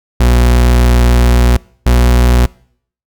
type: tone pair in turn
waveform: 40% pulse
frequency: 60.5 / 60.8 Hz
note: B1 / B1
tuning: -35 / -26 cents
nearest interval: unison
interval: 9 cents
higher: second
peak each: -5 dBFS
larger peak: neither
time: 0.2-1.57 / 1.86-2.46 s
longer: first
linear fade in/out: 5 ms
effects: noise-tail reverb RT60 0.6 s tail -24 dB re dry